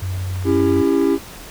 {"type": "tone", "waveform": "sine", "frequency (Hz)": 93, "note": "F#2", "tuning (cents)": 9, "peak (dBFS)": -21, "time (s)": [0.02, 0.82], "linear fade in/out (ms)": 5}
{"type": "clicks", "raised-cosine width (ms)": 0.5, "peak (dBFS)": -22, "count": 12, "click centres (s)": [0.358, 0.426, 0.47, 0.568, 0.6, 0.67, 0.723, 0.765, 0.874, 0.934, 1.015, 1.045]}
{"type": "chord", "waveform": "triangle", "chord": "C# diminished", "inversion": "none", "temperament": "just", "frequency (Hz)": [277.2, 332.6, 399.1], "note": ["C#4", "E4", "G4"], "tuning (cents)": [0, 16, 31], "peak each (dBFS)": -16, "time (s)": [0.44, 1.19], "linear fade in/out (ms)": 50}
{"effects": ["pink hiss -37 dBFS RMS until 1.5 s"]}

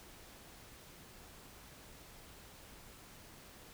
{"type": "silence", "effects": ["pink hiss -56 dBFS RMS until 3.73 s"]}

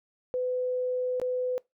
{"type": "tone with dropouts", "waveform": "sine", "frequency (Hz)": 503, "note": "B4", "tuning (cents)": 32, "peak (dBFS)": -26, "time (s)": [0.34, 1.58], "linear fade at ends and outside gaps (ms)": 0, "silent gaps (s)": [1.199, 1.216], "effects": ["noise-tail reverb RT60 0.2 s tail -23 dB re dry"]}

